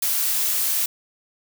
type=noise; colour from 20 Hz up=blue; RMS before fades=-22 dBFS; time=0.02-0.86 s; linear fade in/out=5 ms; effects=none